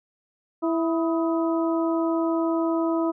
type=harmonic tone with a mistuned harmonic; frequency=329.6 Hz; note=E4; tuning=in tune; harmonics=1 / 2 / 3 / 4; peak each=-22 / -28 / -32 / -34 dBFS; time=0.62-3.12 s; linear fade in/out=20 ms; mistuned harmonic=4; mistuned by=-74 cents; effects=none